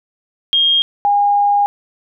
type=tone pair in turn; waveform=sine; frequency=3233 / 814.3 Hz; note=G#7 / G#5; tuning=-47 / -34 cents; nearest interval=2 octaves; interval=2387 cents; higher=first; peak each=-10 / -10 dBFS; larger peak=neither; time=0.53-0.82 / 1.05-1.66 s; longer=second; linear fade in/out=0 ms; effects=none